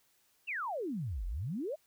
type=exponential two-way sweep; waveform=sine; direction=down then up; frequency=2850 to 40.98 to 669 Hz; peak=-34 dBFS; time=0.47-1.76 s; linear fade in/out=20 ms; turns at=1.26 s; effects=white hiss -71 dBFS RMS until 1.86 s